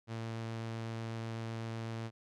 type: tone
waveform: sawtooth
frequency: 113.5 Hz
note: A#2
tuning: 46 cents flat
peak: -34 dBFS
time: 0.07-2.11 s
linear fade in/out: 50 ms
effects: low-pass 6000 Hz 12 dB/octave